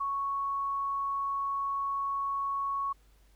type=tone; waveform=sine; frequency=1108.7 Hz; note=C#6; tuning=in tune; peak=-29 dBFS; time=0-2.93 s; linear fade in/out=10 ms; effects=added 50 Hz sine -59 dBFS peak until 3.35 s + pink hiss -68 dBFS RMS until 3.35 s